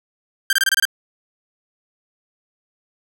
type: tone bursts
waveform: sawtooth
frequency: 1580 Hz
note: G6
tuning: 13 cents sharp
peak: -10 dBFS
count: 7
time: 0.5-0.853 s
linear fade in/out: 2 ms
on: 29 ms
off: 25 ms
effects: none